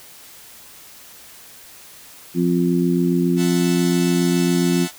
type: harmonic tone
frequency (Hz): 87.31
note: F2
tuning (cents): 0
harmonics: 2 / 3 / 4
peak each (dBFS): -18 / -20 / -21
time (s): 2.34-4.88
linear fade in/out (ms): 50
type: chord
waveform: 5% pulse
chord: F# half-diminished seventh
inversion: third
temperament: equal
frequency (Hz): 659.3 / 740 / 880 / 1046.5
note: E5 / F#5 / A5 / C6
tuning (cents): 0 / 0 / 0 / 0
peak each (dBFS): -22 / -20 / -21 / -26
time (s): 3.36-4.92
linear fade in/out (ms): 50
effects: white hiss -43 dBFS RMS until 4.98 s